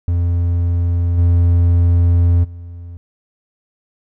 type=tone with level steps; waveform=triangle; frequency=86.5 Hz; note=F2; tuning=16 cents flat; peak=-11 / -7 / -27 dBFS; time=0.08-2.97 s; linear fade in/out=0 ms; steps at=1.17 / 2.43 s; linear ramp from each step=20 ms; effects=none